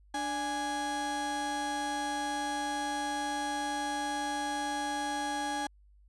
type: tone pair together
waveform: 35% pulse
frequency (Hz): 293.7 / 830.6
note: D4 / G#5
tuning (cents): 0 / 0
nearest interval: octave + tritone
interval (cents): 1800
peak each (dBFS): -36 / -31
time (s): 0.14-5.67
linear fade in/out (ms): 5
effects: added 50 Hz sine -57 dBFS peak until 6.08 s + resampled to 24000 Hz